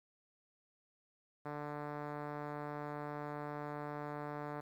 5% pulse tone with low-pass filter, 147.5 Hz, D3, 8 cents sharp, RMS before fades -43 dBFS, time 1.45-4.61 s, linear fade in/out 10 ms, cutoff 1200 Hz, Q 0.63, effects 11-bit

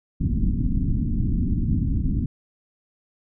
pink low-pass noise, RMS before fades -22 dBFS, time 0.2-2.26 s, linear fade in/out 5 ms, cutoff 280 Hz, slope 48 dB/octave, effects none

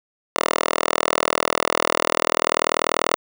5% pulse tone with high-pass filter, 40.29 Hz, E1, 39 cents flat, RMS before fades -21 dBFS, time 0.36-3.16 s, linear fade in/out 0 ms, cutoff 700 Hz, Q 1.6, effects none

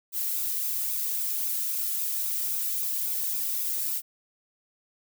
violet noise with flanger, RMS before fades -29 dBFS, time 0.12-4.02 s, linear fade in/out 50 ms, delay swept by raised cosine 0.79 to 1.68 ms, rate 3.7 Hz, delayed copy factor +0.5, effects none

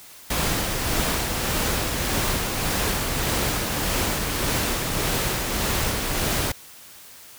pink noise with tremolo, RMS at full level -23 dBFS, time 0.3-6.52 s, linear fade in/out 5 ms, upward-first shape sine, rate 1.7 Hz, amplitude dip 30%, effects white hiss -45 dBFS RMS until 7.38 s

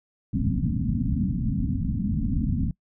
white low-pass noise, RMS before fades -25 dBFS, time 0.33-2.71 s, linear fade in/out 5 ms, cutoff 270 Hz, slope 96 dB/octave, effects noise-tail reverb RT60 0.1 s tail -23 dB re dry

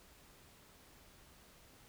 silence, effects pink hiss -62 dBFS RMS until 1.88 s

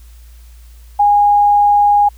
sine tone, 821 Hz, G#5, 20 cents flat, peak -7 dBFS, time 0.99-2.09 s, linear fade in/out 10 ms, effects added 58 Hz sine -36 dBFS peak until 2.17 s + white hiss -51 dBFS RMS until 2.17 s

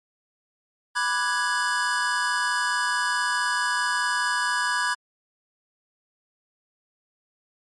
square chord, G# half-diminished seventh, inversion first, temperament equal, 987.8 / 1174.7 / 1480 / 1661.2 Hz, B5 / D6 / F#6 / G#6, 0 / 0 / 0 / 0 cents, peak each -28 / -32 / -31 / -26 dBFS, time 0.95-4.95 s, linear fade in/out 20 ms, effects MP3 48 kbps

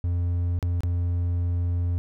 triangle tone with dropouts, 87.31 Hz, F2, in tune, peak -20 dBFS, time 0.04-1.98 s, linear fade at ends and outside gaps 0 ms, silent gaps 0.59-0.627 / 0.806-0.834 s, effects none

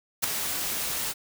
white noise with ADSR envelope, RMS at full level -21 dBFS, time 0.22-1.14 s, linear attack 22 ms, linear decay 4 ms, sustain -9 dB, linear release 36 ms, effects none

